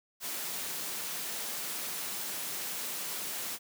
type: high-pass noise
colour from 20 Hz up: white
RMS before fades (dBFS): -37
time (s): 0.2-3.59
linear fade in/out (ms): 50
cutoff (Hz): 140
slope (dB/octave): 24
effects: none